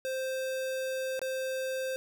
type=tone with dropouts; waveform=square; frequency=523.3 Hz; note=C5; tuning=in tune; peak=-32 dBFS; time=0.05-1.96 s; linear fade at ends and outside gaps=0 ms; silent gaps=1.193-1.216 s; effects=none